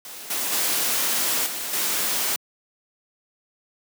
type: noise with level steps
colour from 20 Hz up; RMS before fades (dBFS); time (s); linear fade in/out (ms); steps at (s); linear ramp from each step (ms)
white; -38 / -26 / -23 / -30 / -24; 0.05-2.36; 2; 0.3 / 0.52 / 1.46 / 1.73; 5
effects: high-pass 200 Hz 12 dB/octave